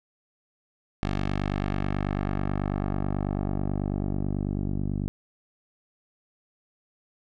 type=tone with low-pass filter sweep; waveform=10% pulse; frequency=49.16 Hz; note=G1; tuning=6 cents sharp; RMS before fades=-28 dBFS; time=1.03-5.08 s; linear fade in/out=0 ms; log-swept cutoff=4200 to 260 Hz; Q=0.82; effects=none